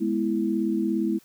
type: chord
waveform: sine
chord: E major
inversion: first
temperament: equal with one note detuned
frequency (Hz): 209.7 / 246.9 / 329.6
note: G#3 / B3 / E4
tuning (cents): +17 / 0 / 0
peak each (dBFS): -26 / -29 / -25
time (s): 0-1.19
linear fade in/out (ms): 20
effects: white hiss -58 dBFS RMS until 1.24 s